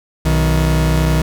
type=tone pair together; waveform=40% pulse; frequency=62.5 / 157.49 Hz; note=B1 / D#3; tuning=+21 / +21 cents; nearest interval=octave + major third; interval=1600 cents; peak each=-14 dBFS; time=0.25-1.22 s; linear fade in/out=5 ms; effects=none